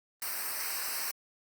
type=noise with comb filter; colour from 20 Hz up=white; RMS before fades=-35 dBFS; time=0.22-1.11 s; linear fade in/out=0 ms; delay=0.29 ms; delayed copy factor=-0.95; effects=Opus 32 kbps